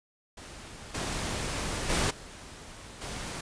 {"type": "noise with level steps", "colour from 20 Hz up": "pink", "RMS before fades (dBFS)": [-45, -33, -27, -46, -37], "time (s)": [0.37, 3.41], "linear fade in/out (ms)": 5, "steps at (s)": [0.94, 1.89, 2.1, 3.01], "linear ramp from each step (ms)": 10, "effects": ["resampled to 22050 Hz"]}